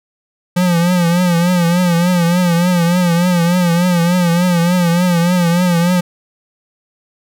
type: tone with vibrato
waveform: square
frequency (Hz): 174.9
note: F3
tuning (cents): +3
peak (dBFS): -11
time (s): 0.56-6.01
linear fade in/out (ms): 10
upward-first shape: triangle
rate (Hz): 3.4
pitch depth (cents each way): 85
effects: none